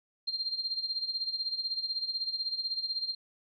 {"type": "tone with tremolo", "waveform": "sine", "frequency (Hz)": 4186, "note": "C8", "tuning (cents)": 0, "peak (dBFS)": -28, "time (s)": [0.27, 3.15], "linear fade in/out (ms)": 10, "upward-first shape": "sine", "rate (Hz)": 16, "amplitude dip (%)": 75, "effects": []}